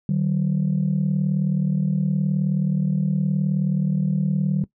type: tone pair together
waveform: sine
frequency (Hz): 150.41 / 189.5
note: D3 / F#3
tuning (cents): +42 / +42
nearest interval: major third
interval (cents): 400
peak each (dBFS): -20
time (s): 0.09-4.64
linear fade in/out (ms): 2
effects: noise-tail reverb RT60 0.1 s tail -20 dB re dry + tanh soft clip ceiling -13 dBFS